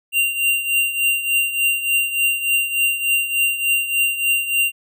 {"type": "tone with tremolo", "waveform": "square", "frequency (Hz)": 2774, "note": "F7", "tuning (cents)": -12, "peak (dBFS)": -14, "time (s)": [0.12, 4.72], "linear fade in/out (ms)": 50, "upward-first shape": "triangle", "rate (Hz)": 3.4, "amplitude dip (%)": 75, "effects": []}